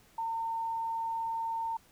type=tone; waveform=sine; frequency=909 Hz; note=A#5; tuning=44 cents flat; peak=-31 dBFS; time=0.18-1.77 s; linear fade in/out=5 ms; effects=pink hiss -62 dBFS RMS until 1.91 s